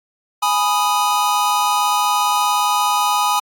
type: chord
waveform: square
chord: G# minor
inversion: none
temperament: equal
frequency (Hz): 830.6 / 987.8 / 1244.5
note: G#5 / B5 / D#6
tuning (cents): 0 / 0 / 0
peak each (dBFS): -20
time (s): 0.42-3.4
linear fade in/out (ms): 10
effects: AAC 64 kbps